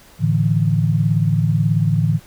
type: chord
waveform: sine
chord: A suspended fourth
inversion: none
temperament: just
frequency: 110 / 146.67 / 165 Hz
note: A2 / D3 / E3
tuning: 0 / -2 / +2 cents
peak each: -18 dBFS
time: 0.19-2.2 s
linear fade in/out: 50 ms
effects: pink hiss -47 dBFS RMS until 2.26 s